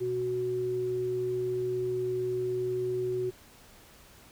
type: tone pair together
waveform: sine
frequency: 123.55 / 370 Hz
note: B2 / F#4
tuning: +1 / 0 cents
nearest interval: octave + perfect fifth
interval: 1899 cents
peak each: -39 / -28 dBFS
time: 0-3.31 s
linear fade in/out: 20 ms
effects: pink hiss -55 dBFS RMS until 4.31 s